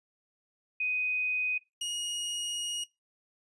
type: tone pair in turn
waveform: sine / sawtooth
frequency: 2500 / 2879 Hz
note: D#7 / F#7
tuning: +8 / -48 cents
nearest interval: major second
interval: 244 cents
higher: second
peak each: -28 dBFS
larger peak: neither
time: 0.8-1.58 / 1.81-2.84 s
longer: second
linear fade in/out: 5 ms
effects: noise-tail reverb RT60 0.2 s tail -20 dB re dry + resampled to 24000 Hz